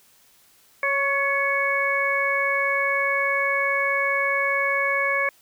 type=harmonic tone with a mistuned harmonic; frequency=554.4 Hz; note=C#5; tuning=in tune; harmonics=1 / 2 / 3 / 4; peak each=-27 / -27 / -26 / -23 dBFS; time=0.83-5.29 s; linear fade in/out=2 ms; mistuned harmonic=3; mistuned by=+31 cents; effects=white hiss -57 dBFS RMS until 5.41 s